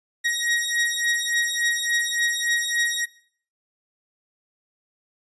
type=beating tone pair; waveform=sawtooth; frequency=1887 / 1890.5 Hz; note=A#6 / A#6; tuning=+21 / +24 cents; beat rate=3.5 Hz; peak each=-21 dBFS; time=0.24-3.06 s; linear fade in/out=20 ms; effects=noise-tail reverb RT60 0.5 s tail -18 dB re dry + resampled to 24000 Hz